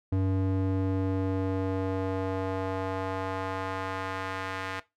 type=tone with band-pass filter sweep; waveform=square; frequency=94.9 Hz; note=F#2; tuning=44 cents sharp; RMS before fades=-30 dBFS; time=0.12-4.8 s; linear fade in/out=5 ms; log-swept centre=200 to 1700 Hz; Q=1; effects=noise-tail reverb RT60 0.2 s tail -18 dB re dry